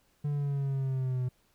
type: exponential sweep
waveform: triangle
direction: down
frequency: 147.1 to 125 Hz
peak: -26 dBFS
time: 0.24-1.29 s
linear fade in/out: 10 ms
effects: pink hiss -69 dBFS RMS until 1.54 s